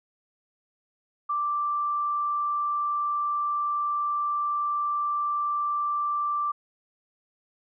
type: tone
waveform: sine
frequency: 1174.7 Hz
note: D6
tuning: in tune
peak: -24 dBFS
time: 1.29-6.52 s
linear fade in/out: 10 ms
effects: none

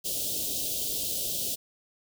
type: band-stop noise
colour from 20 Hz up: white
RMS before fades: -31 dBFS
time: 0.04-1.56 s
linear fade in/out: 20 ms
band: 650 to 3000 Hz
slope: 48 dB/octave
effects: none

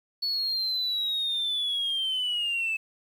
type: linear sweep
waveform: sine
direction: down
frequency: 4429 to 2607 Hz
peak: -24 dBFS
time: 0.22-2.77 s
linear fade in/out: 10 ms
effects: tanh soft clip ceiling -23 dBFS + 9-bit

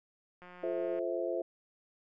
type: click train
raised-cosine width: 0.5 ms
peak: -37 dBFS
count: 103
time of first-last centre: 0.42-0.99 s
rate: 179 Hz
type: chord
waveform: sine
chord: F major seventh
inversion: none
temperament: just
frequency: 349.2 / 436.5 / 523.8 / 654.8 Hz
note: F4 / A4 / C5 / E5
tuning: 0 / -14 / +2 / -12 cents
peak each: -36 / -40 / -36 / -37 dBFS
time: 0.63-1.42 s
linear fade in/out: 5 ms
effects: none

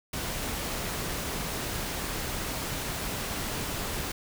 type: noise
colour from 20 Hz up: pink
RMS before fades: -33 dBFS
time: 0.13-4.12 s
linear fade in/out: 5 ms
effects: none

